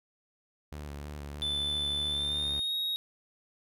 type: tone with vibrato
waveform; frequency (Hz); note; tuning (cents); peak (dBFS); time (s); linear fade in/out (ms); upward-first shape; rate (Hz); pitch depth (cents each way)
sawtooth; 72.9; D2; -12; -35; 0.72-2.6; 0; square; 3.2; 27
type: tone with pitch glide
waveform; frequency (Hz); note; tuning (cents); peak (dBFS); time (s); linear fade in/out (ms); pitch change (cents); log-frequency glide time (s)
triangle; 3520 to 3773; A7 to A#7; 0 to +20; -28; 1.42-2.96; 0; +120; 2.09-2.75
effects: none